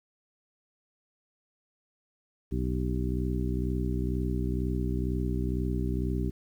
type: harmonic tone with a mistuned harmonic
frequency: 62.1 Hz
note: B1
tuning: 10 cents sharp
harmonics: 1 / 2 / 3 / 4 / 5 / 6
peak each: -30 / -33 / -35 / -36 / -37 / -38 dBFS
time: 2.51-6.31 s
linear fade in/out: 20 ms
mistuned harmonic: 6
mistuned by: +61 cents
effects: 10-bit